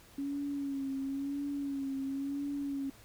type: tone with vibrato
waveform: sine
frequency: 277.2 Hz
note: C#4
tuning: in tune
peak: -33 dBFS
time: 0.18-2.9 s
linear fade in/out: 5 ms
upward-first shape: sine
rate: 0.97 Hz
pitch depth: 46 cents each way
effects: added 106 Hz sine -66 dBFS peak until 3.04 s + pink hiss -58 dBFS RMS until 3.04 s